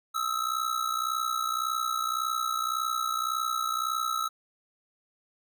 square ring-modulated tone, 1300 Hz, E6, 24 cents flat, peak -25 dBFS, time 0.14-4.29 s, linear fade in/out 20 ms, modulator 30.9 Hz, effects none

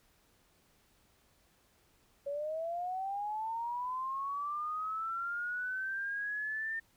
sine linear sweep, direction up, 556 to 1810 Hz, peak -34 dBFS, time 2.26-6.8 s, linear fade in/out 10 ms, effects pink hiss -69 dBFS RMS until 6.96 s

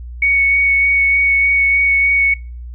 sine tone with vibrato, 2226 Hz, C#7, 7 cents sharp, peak -10 dBFS, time 0.22-2.34 s, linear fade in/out 5 ms, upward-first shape sine, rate 3.3 Hz, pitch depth 9 cents each way, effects noise-tail reverb RT60 0.4 s tail -26 dB re dry + added 60 Hz sine -27 dBFS peak until 2.74 s

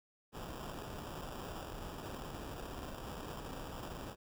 pink noise with sample-and-hold, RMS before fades -45 dBFS, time 0.32-4.16 s, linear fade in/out 50 ms, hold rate 2100 Hz, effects none

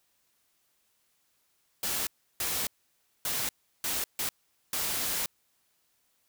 white noise bursts at uneven times, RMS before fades -31 dBFS, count 6, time 1.83-2.07 / 2.4-2.67 / 3.25-3.49 / 3.84-4.04 / 4.19-4.29 / 4.73-5.26 s, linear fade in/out 2 ms, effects white hiss -72 dBFS RMS until 6.28 s

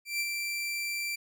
sawtooth tone with ADSR envelope, 2349 Hz, D7, in tune, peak -24 dBFS, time 0.05-1.16 s, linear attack 150 ms, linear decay 45 ms, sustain -4 dB, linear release 12 ms, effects none

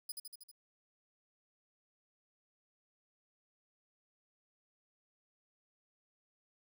10% pulse tone with echo, 4978 Hz, D#8, in tune, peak -32 dBFS, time 0.09-0.12 s, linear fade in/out 5 ms, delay 79 ms, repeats 5, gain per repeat -3 dB, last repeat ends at 0.515 s, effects none

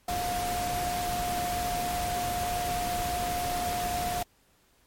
sine tone in noise, 712 Hz, F5, 33 cents sharp, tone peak -29 dBFS, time 0.08-4.23 s, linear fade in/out 5 ms, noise pink, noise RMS -34 dBFS, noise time 0.08-4.23 s, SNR +2 dB, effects pink hiss -65 dBFS RMS until 4.86 s + MP3 64 kbps

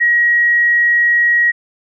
sine tone, 1900 Hz, A#6, 33 cents sharp, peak -9 dBFS, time 0-1.52 s, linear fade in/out 20 ms, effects none

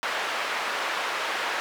white band-pass noise, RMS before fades -29 dBFS, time 0.03-1.6 s, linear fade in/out 0 ms, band 580 to 2000 Hz, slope 12 dB/octave, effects none

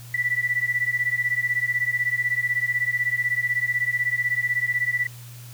sine beating tone pair, 1959 / 1975 Hz, B6 / B6, -15 / 0 cents, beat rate 16 Hz, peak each -24 dBFS, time 0.14-5.07 s, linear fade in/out 5 ms, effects added 120 Hz sine -39 dBFS peak until 5.53 s + white hiss -47 dBFS RMS until 5.53 s

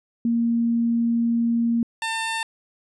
sine / 15% pulse tone pair in turn, 233.1 / 898.6 Hz, A#3 / A5, 0 / +36 cents, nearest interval octave + major seventh, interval 2336 cents, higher second, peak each -18 dBFS, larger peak neither, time 0.25-1.83 / 2.02-2.43 s, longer first, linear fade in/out 2 ms, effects resampled to 24000 Hz

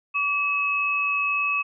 sine tone pair together, 1148 / 2577 Hz, D6 / E7, -40 / -40 cents, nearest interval octave + major second, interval 1400 cents, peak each -27 / -22 dBFS, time 0.14-1.63 s, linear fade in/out 20 ms, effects none

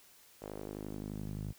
sawtooth tone with band-pass filter sweep, 51.6 Hz, G#1, 10 cents flat, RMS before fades -42 dBFS, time 0.41-1.53 s, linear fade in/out 20 ms, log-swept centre 550 to 130 Hz, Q 1.5, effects white hiss -61 dBFS RMS until 1.58 s

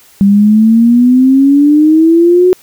sine exponential sweep, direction up, 196 to 370 Hz, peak -3 dBFS, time 0.21-2.53 s, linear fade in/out 0 ms, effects white hiss -43 dBFS RMS until 2.62 s

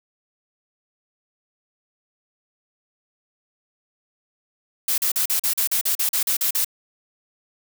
blue noise bursts, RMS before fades -21 dBFS, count 13, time 4.88-6.647 s, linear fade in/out 5 ms, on 99 ms, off 40 ms, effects none

